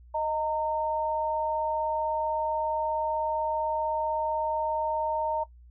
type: tone pair together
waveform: sine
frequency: 623 / 916.1 Hz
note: D#5 / A#5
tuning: +2 / -30 cents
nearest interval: perfect fifth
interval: 668 cents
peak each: -30 / -27 dBFS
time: 0.14-5.44 s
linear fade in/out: 10 ms
effects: noise-tail reverb RT60 0.1 s tail -17 dB re dry + added 60 Hz sine -49 dBFS peak until 5.7 s